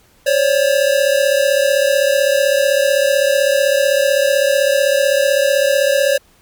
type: tone pair together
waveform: square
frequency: 538 / 573.8 Hz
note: C5 / D5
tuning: +48 / -40 cents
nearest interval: minor second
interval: 112 cents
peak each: -15 dBFS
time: 0.26-6.18 s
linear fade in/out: 10 ms
effects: pink hiss -52 dBFS RMS until 6.41 s + MP3 96 kbps